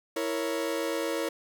40% pulse chord, A# diminished, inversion second, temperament equal, 329.6 / 466.2 / 554.4 Hz, E4 / A#4 / C#5, 0 / 0 / 0 cents, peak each -32 dBFS, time 0.16-1.29 s, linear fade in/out 5 ms, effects none

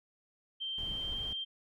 sine tone with pitch glide, 3139 to 3161 Hz, G7 to G7, +2 to +14 cents, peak -35 dBFS, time 0.6-1.45 s, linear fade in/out 20 ms, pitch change +12 cents, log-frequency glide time 0.94-1.21 s
brown noise, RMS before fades -44 dBFS, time 0.78-1.33 s, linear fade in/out 2 ms
effects AAC 64 kbps

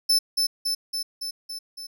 40% pulse tone with echo, 5274 Hz, E8, in tune, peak -16 dBFS, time 0.09-0.19 s, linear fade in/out 10 ms, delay 280 ms, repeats 6, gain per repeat -3 dB, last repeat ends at 1.87 s, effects none

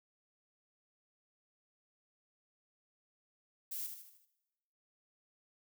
violet noise with echo, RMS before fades -41 dBFS, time 3.71-3.87 s, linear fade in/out 10 ms, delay 77 ms, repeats 5, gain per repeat -6 dB, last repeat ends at 4.255 s, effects noise-tail reverb RT60 1.0 s tail -18 dB re dry

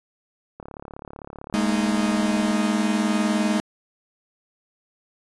click train, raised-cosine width 1 ms, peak -23 dBFS, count 69, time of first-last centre 0.6-2.51 s, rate 35.6 Hz
45% pulse chord, Ab suspended second, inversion none, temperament equal with one note detuned, 207.7 / 227.5 / 311.1 Hz, Ab3 / Bb3 / Eb4, 0 / -42 / 0 cents, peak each -22 / -25 / -27 dBFS, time 1.54-3.6 s, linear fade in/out 0 ms
effects resampled to 24000 Hz

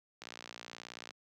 click train, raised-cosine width 0.2 ms, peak -27 dBFS, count 53, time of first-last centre 0.22-1.107 s, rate 58.6 Hz, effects high-pass 150 Hz 12 dB/octave

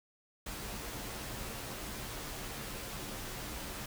pink noise with comb filter, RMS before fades -42 dBFS, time 0.46-3.86 s, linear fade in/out 5 ms, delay 12 ms, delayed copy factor -0.5, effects none

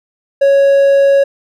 triangle tone, 554.4 Hz, C#5, in tune, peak -4 dBFS, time 0.41-1.24 s, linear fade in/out 10 ms, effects none

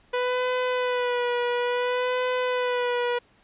sawtooth tone with vibrato, 493.9 Hz, B4, in tune, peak -19 dBFS, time 0.13-3.19 s, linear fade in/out 10 ms, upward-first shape sine, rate 0.58 Hz, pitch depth 33 cents each way, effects pink hiss -60 dBFS RMS until 3.43 s + resampled to 8000 Hz

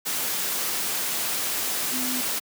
sine tone in noise, 253 Hz, B3, 42 cents sharp, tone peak -30 dBFS, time 1.92-2.22 s, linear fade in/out 20 ms, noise white, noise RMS -27 dBFS, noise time 0.05-2.4 s, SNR -6 dB, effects high-pass 150 Hz 12 dB/octave

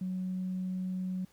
sine tone, 185 Hz, F#3, in tune, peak -31 dBFS, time 0.01-1.25 s, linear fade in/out 5 ms, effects tanh soft clip ceiling -27 dBFS + pink hiss -65 dBFS RMS until 1.32 s

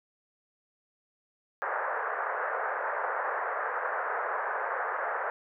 white band-pass noise, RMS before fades -32 dBFS, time 1.62-5.3 s, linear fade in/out 0 ms, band 450 to 1700 Hz, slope 48 dB/octave, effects none

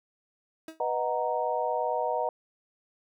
30% pulse tone with exponential decay, 320 Hz, D#4, 49 cents sharp, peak -33 dBFS, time 0.68-0.82 s, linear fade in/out 2 ms, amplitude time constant 29 ms
sine chord, B major seventh, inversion none, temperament equal, 493.9 / 622.3 / 740 / 932.3 Hz, B4 / D#5 / F#5 / A#5, 0 / 0 / 0 / 0 cents, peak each -32 / -31 / -32 / -31 dBFS, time 0.8-2.29 s, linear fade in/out 2 ms
effects none

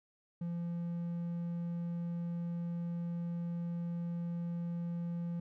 triangle tone, 171.3 Hz, F3, 33 cents flat, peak -33 dBFS, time 0.41-5.4 s, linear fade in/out 5 ms, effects none

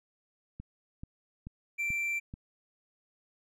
click train, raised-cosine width 5 ms, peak -29 dBFS, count 5, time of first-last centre 0.6-2.339 s, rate 2.3 Hz
triangle tone, 2349 Hz, D7, in tune, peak -28 dBFS, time 1.78-2.2 s, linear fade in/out 20 ms
effects none

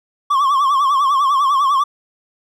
triangle tone with vibrato, 1108.7 Hz, C#6, in tune, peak -10 dBFS, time 0.3-1.84 s, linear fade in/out 10 ms, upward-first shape triangle, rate 10 Hz, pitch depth 120 cents each way, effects none

